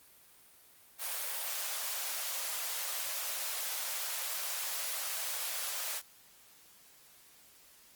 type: high-pass noise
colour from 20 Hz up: white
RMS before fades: -37 dBFS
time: 0.98-6.02 s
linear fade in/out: 50 ms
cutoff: 510 Hz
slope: 48 dB/octave
effects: white hiss -60 dBFS RMS until 7.95 s + Opus 32 kbps